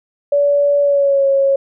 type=tone with pitch glide; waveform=sine; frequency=573 to 548.4 Hz; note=D5 to C#5; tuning=-43 to -19 cents; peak=-10 dBFS; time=0.32-1.56 s; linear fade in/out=5 ms; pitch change=-76 cents; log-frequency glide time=0.81-1.26 s; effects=none

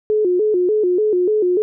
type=tone with vibrato; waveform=sine; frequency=392 Hz; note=G4; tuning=in tune; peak=-13 dBFS; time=0.1-1.62 s; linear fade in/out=0 ms; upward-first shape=square; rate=3.4 Hz; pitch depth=150 cents each way; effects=none

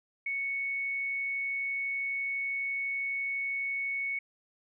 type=tone; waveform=sine; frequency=2217 Hz; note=C#7; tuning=in tune; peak=-30 dBFS; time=0.26-4.19 s; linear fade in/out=5 ms; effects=none

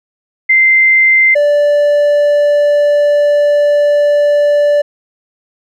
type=tone pair in turn; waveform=sine / triangle; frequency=2082 / 584.2 Hz; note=C7 / D5; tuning=-9 / -9 cents; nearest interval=octave + minor seventh; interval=2200 cents; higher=first; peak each=-5 dBFS; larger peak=neither; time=0.49-1.35 / 1.35-4.82 s; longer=second; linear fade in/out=10 ms; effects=none

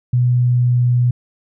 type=tone with pitch glide; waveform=sine; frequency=123.47 to 122.76 Hz; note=B2 to B2; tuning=0 to -10 cents; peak=-11 dBFS; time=0.13-1.11 s; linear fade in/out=5 ms; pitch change=-10 cents; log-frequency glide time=0.29-0.79 s; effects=none

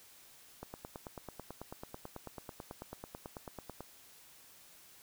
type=click train; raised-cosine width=1 ms; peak=-29 dBFS; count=30; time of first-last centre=0.63-3.806 s; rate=9.13 Hz; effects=white hiss -59 dBFS RMS until 5.02 s

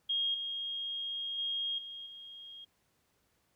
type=tone with level steps; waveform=sine; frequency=3252 Hz; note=G#7; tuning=37 cents flat; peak=-29 / -35 / -32 / -42 / -46 dBFS; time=0.09-2.65 s; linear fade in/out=10 ms; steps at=0.34 / 1.38 / 1.78 / 2.06 s; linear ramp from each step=5 ms; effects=pink hiss -74 dBFS RMS until 3.55 s + high-pass 60 Hz 12 dB/octave

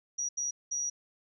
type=tone bursts at uneven times; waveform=sine; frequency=5780 Hz; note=F#8; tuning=41 cents flat; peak=-30 dBFS; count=3; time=0.18-0.29 / 0.37-0.51 / 0.71-0.9 s; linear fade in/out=10 ms; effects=none

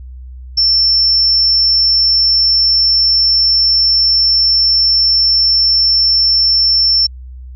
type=tone; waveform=sine; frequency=5380 Hz; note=E8; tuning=34 cents sharp; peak=-8 dBFS; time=0.57-7.07 s; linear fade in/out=10 ms; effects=added 63 Hz sine -28 dBFS peak until 7.55 s

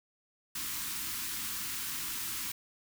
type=band-stop noise; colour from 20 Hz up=white; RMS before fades=-37 dBFS; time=0.55-2.52 s; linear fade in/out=5 ms; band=360 to 950 Hz; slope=48 dB/octave; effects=none

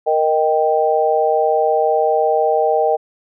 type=chord; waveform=sine; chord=Eb major; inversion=second; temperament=equal; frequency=466.2 / 622.3 / 784 Hz; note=Bb4 / Eb5 / G5; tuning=0 / 0 / 0 cents; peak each=-17 dBFS; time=0.06-2.97 s; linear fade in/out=20 ms; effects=none

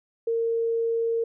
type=tone; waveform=sine; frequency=459.1 Hz; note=A#4; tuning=26 cents flat; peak=-22 dBFS; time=0.27-1.24 s; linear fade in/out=5 ms; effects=none

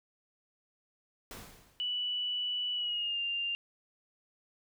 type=noise with exponential decay; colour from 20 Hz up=pink; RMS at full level=-43 dBFS; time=1.31-2.05 s; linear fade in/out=1 ms; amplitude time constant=160 ms
type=tone with pitch glide; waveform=sine; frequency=2960 to 2794 Hz; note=F#7 to F7; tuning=0 to 0 cents; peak=-31 dBFS; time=1.8-3.55 s; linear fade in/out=0 ms; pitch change=-100 cents; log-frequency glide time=2.73-3.2 s
effects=none

